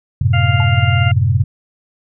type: chord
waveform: sine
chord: F# diminished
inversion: none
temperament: equal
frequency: 92.5 / 110 / 130.81 Hz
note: F#2 / A2 / C3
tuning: 0 / 0 / 0 cents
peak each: -15 dBFS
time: 0.21-1.44 s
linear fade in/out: 5 ms
type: harmonic tone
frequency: 698.5 Hz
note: F5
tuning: in tune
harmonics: 1 / 2 / 3 / 4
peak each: -23 / -23 / -23 / -23 dBFS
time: 0.33-1.12 s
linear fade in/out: 10 ms
type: tone with exponential decay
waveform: sine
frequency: 865 Hz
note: A5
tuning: 30 cents flat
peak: -18 dBFS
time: 0.6-0.71 s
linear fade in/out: 0 ms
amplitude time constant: 22 ms
effects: none